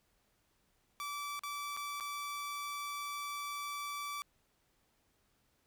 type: tone with dropouts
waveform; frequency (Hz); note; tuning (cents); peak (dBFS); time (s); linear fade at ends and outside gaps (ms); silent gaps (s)
sawtooth; 1158; D6; -25; -35; 1-4.22; 0; 1.393-1.435 / 1.766-1.772 / 2-2.007
effects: pink hiss -75 dBFS RMS until 5.66 s